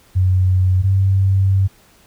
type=tone pair in turn; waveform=sine; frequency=92.6 / 96.5 Hz; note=F#2 / G2; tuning=+2 / -27 cents; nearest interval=minor second; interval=71 cents; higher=second; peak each=-11 dBFS; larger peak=neither; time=0.15-0.83 / 0.83-1.68 s; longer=second; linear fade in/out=20 ms; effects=pink hiss -51 dBFS RMS until 2.06 s